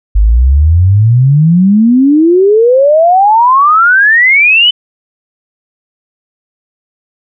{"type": "exponential sweep", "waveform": "sine", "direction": "up", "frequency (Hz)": [49, 3045], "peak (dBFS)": -3, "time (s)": [0.15, 4.71], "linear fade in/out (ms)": 10, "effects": []}